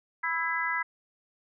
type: harmonic tone with a mistuned harmonic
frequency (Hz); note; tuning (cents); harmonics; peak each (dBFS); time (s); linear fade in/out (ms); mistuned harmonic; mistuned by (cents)
329.6; E4; 0; 3 / 4 / 5 / 6; -33 / -34 / -32 / -31; 0.23-0.83; 10; 6; +26
effects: none